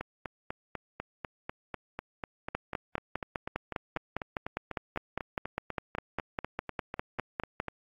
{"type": "two click trains", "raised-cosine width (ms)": 0.5, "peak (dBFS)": [-16, -20], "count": [26, 32], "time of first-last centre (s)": [[2.55, 7.601], [0.01, 7.683]], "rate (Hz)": [4.95, 4.04], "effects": ["AAC 48 kbps"]}